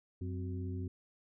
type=harmonic tone with a mistuned harmonic; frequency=92.5 Hz; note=F#2; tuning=in tune; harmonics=1 / 2 / 3 / 4; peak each=-37 / -47 / -44 / -48 dBFS; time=0.21-0.88 s; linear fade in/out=5 ms; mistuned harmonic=3; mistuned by=-120 cents; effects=none